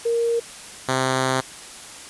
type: tone pair in turn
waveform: sine / 5% pulse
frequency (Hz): 466.2 / 130.82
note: A#4 / C3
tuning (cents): 0 / 0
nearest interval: octave + minor seventh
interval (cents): 2200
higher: first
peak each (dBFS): -18 / -8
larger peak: second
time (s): 0.05-0.4 / 0.88-1.41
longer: second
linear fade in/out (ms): 10
effects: white hiss -39 dBFS RMS until 2.09 s + resampled to 24000 Hz